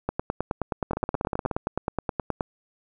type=two click trains; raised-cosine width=1 ms; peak=-13 / -11 dBFS; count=11 / 23; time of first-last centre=0.91-1.512 / 0.09-2.408 s; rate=16.6 / 9.49 Hz; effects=none